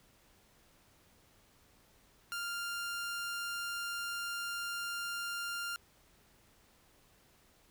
sawtooth tone, 1396.9 Hz, F6, in tune, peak -33 dBFS, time 2.32-5.76 s, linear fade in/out 0 ms, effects pink hiss -66 dBFS RMS until 7.7 s

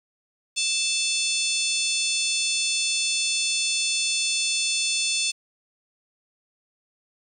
harmonic tone with a mistuned harmonic, 880 Hz, A5, in tune, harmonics 3 / 4 / 5 / 6 / 7 / 8 / 9 / 10, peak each -28 / -29 / -30 / -31 / -31 / -32 / -33 / -33 dBFS, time 0.56-5.32 s, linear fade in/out 20 ms, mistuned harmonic 9, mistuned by +46 cents, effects 9-bit

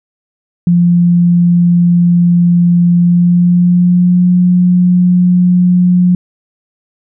sine tone with pitch glide, 173.9 to 179.2 Hz, F3 to F3, -7 to +45 cents, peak -5 dBFS, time 0.67-6.15 s, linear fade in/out 2 ms, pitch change +52 cents, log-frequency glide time 2.97-4.28 s, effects none

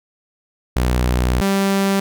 sawtooth tone pair in turn, 61.74 / 196.01 Hz, B1 / G3, 0 / 0 cents, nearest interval octave + minor sixth, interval 2000 cents, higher second, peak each -11 dBFS, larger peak neither, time 0.76-1.41 / 1.41-2 s, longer first, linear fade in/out 5 ms, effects none

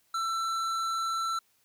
sine tone with hard clipping, 1337 Hz, E6, 24 cents sharp, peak -30 dBFS, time 0.14-1.39 s, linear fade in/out 5 ms, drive 12 dB, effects white hiss -69 dBFS RMS until 1.64 s

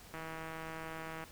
click train, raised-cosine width 0.5 ms, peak -29 dBFS, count 178, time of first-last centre 0.14-1.239 s, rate 161 Hz, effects pink hiss -55 dBFS RMS until 1.31 s

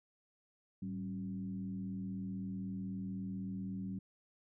sine tone with frequency modulation, 190.2 Hz, F#3, 48 cents sharp, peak -38 dBFS, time 0.82-3.99 s, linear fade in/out 5 ms, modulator 83.9 Hz, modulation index 0.71, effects none

